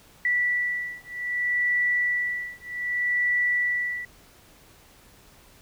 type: beating tone pair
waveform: sine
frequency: 1959 / 1959.64 Hz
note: B6 / B6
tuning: -15 / -14 cents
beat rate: 0.64 Hz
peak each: -26 dBFS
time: 0.25-4.05 s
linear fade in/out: 2 ms
effects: pink hiss -54 dBFS RMS until 5.61 s